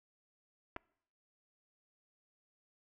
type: clicks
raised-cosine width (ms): 0.5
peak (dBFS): -27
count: 2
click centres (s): 0.763 / 0.766
effects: noise-tail reverb RT60 0.7 s tail -25 dB re dry